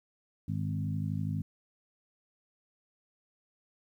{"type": "harmonic tone with a mistuned harmonic", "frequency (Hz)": 51.7, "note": "G#1", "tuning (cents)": -7, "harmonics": [2, 3, 4, 5], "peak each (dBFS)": [-34, -34, -38, -41], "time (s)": [0.48, 1.42], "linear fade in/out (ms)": 5, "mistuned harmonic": 2, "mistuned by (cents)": -25, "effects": ["11-bit"]}